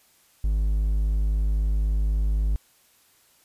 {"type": "tone", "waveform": "triangle", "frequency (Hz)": 51.91, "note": "G#1", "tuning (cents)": 0, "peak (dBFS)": -18, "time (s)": [0.44, 2.56], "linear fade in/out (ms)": 0, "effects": ["white hiss -60 dBFS RMS until 3.44 s", "resampled to 32000 Hz"]}